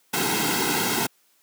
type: noise with comb filter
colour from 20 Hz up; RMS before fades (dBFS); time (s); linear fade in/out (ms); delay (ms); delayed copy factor
pink; -23; 0.13-1.07; 10; 1.7; -0.95
effects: white hiss -63 dBFS RMS until 1.42 s + high-pass 200 Hz 12 dB/octave